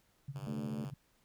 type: tone with tremolo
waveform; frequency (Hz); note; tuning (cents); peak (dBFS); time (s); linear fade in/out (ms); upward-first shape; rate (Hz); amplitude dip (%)
sine; 138.59; C#3; 0; -37; 0.28-0.94; 5; sine; 14; 90
type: tone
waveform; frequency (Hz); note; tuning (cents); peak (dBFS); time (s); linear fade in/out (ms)
5% pulse; 98.4; G2; +7; -39; 0.35-0.91; 5
type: harmonic tone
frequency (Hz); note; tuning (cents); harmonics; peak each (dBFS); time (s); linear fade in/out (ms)
73; D2; -10; 3 / 4 / 5 / 6 / 7 / 8; -38 / -48 / -54 / -52 / -57 / -56; 0.47-0.85; 0
effects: pink hiss -72 dBFS RMS until 1.24 s